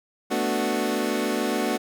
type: chord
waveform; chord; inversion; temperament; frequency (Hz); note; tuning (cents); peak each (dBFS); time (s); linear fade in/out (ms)
25% pulse; B minor seventh; third; equal; 220 / 246.9 / 293.7 / 370; A3 / B3 / D4 / F#4; 0 / 0 / 0 / 0; -25; 0.3-1.78; 20
effects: none